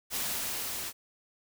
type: noise with level ramp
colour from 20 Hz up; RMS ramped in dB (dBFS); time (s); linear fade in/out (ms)
white; -32 to -37; 0.1-0.93; 50
effects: none